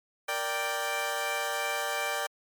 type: chord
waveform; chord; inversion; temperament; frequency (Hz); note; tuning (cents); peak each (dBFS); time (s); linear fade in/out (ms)
15% pulse; G minor; first; equal; 466.2 / 587.3 / 784; Bb4 / D5 / G5; 0 / 0 / 0; -31 / -26 / -26; 0.28-2.27; 10
effects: MP3 96 kbps